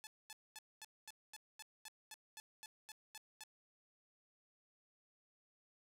5% pulse tone bursts, 866 Hz, A5, 28 cents flat, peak -38 dBFS, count 14, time 0.04-3.436 s, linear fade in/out 0 ms, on 29 ms, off 230 ms, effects none

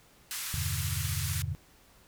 white band-pass noise, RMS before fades -37 dBFS, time 0.31-1.42 s, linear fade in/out 0 ms, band 1100 to 14000 Hz, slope 24 dB/octave
sine chord, E minor seventh, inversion none, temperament equal, 82.41 / 98 / 123.47 / 146.83 Hz, E2 / G2 / B2 / D3, 0 / 0 / 0 / 0 cents, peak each -35 / -35 / -38 / -37 dBFS, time 0.54-1.55 s, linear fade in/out 0 ms
effects pink hiss -60 dBFS RMS until 2.07 s

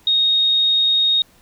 sine tone, 3729 Hz, A#7, in tune, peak -13 dBFS, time 0.07-1.22 s, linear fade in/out 2 ms, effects pink hiss -53 dBFS RMS until 1.41 s

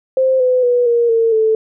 sine tone with pitch steps, 523.3 / 505.5 / 488.3 / 471.6 / 455.6 / 440 Hz, C5 / B4 / B4 / A#4 / A#4 / A4, 0 / +40 / -20 / +20 / -40 / 0 cents, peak -10 dBFS, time 0.17-1.55 s, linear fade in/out 2 ms, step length 230 ms, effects none

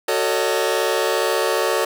sawtooth chord, D# half-diminished seventh, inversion first, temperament just, 373.4 / 448 / 560 / 622.3 Hz, F#4 / A4 / C#5 / D#5, +16 / +31 / +18 / 0 cents, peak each -20 / -18 / -19 / -22 dBFS, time 0.08-1.85 s, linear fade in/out 5 ms, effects none

